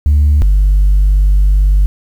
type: tone pair in turn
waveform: sine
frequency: 73.42 / 48.97 Hz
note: D2 / G1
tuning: 0 / -1 cents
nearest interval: perfect fifth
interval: 701 cents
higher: first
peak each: -4 dBFS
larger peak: neither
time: 0.06-0.42 / 0.42-1.86 s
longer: second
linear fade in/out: 0 ms
effects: tanh soft clip ceiling -4 dBFS + 7-bit